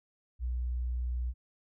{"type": "tone", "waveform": "sine", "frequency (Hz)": 61.2, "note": "B1", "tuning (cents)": -15, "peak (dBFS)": -30, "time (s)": [0.39, 1.34], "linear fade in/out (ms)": 50, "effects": []}